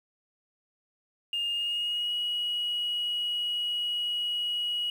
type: tone with pitch glide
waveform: sine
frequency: 2826 to 2907 Hz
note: F7 to F#7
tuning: +20 to -31 cents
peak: -26 dBFS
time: 1.33-4.9 s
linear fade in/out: 2 ms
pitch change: +49 cents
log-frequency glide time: 1.51-2.12 s
effects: tanh soft clip ceiling -24 dBFS + 9-bit